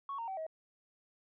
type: tone with pitch steps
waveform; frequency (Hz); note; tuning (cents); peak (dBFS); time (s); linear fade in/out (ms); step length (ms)
sine; 1108.7 / 921.6 / 766.1 / 636.8; C#6 / A#5 / G5 / D#5; 0 / -20 / -40 / +40; -36; 0.09-0.466; 2; 94
effects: tanh soft clip ceiling -33 dBFS